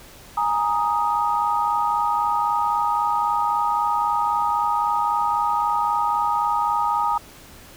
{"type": "chord", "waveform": "sine", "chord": "Ab suspended second", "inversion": "none", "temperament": "just", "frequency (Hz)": [830.6, 934.4, 1245.9], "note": ["Ab5", "Bb5", "Eb6"], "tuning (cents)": [0, 4, 2], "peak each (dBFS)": [-24, -22, -23], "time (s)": [0.37, 7.18], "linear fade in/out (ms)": 5, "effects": ["pink hiss -45 dBFS RMS until 7.76 s"]}